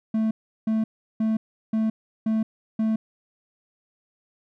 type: tone bursts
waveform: triangle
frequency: 220.2 Hz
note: A3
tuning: 2 cents sharp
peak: -18 dBFS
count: 6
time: 0.14-2.96 s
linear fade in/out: 5 ms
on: 170 ms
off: 360 ms
effects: none